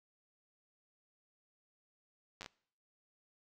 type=slowing click train; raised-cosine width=0.2 ms; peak=-28 dBFS; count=5; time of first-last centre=2.41-2.461 s; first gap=9 ms; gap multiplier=1.24; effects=noise-tail reverb RT60 0.6 s tail -23 dB re dry